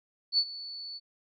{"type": "tone with ADSR envelope", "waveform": "sine", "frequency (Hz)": 4458, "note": "C#8", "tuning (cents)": 9, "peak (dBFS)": -20, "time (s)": [0.32, 1], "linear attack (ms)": 62, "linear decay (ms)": 59, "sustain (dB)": -18, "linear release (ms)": 35, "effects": []}